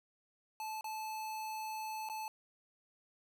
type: tone with dropouts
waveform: square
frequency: 870 Hz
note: A5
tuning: 20 cents flat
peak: -40 dBFS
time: 0.6-2.28 s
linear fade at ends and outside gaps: 1 ms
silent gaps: 0.81-0.843 / 2.089-2.098 s
effects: 13-bit